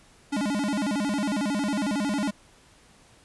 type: tone with vibrato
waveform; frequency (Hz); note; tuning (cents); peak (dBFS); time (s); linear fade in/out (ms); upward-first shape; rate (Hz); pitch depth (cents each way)
square; 241.8; B3; -36; -25; 0.32-2.31; 10; square; 11; 280
effects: pink hiss -56 dBFS RMS until 3.24 s + resampled to 24000 Hz